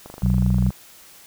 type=click train; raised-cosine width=1 ms; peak=-23 dBFS; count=17; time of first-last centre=0.06-0.705 s; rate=24.8 Hz
type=harmonic tone; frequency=61.74 Hz; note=B1; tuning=in tune; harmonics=1 / 2 / 3; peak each=-20 / -20 / -20 dBFS; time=0.22-0.71 s; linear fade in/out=20 ms
effects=white hiss -47 dBFS RMS until 1.26 s